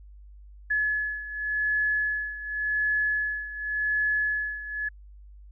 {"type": "beating tone pair", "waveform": "sine", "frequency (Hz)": [1706, 1706.89], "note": ["G#6", "G#6"], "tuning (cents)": [46, 47], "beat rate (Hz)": 0.89, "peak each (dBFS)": [-26, -30], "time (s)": [0.7, 4.89], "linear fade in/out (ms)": 10, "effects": ["added 50 Hz sine -45 dBFS peak until 5.51 s"]}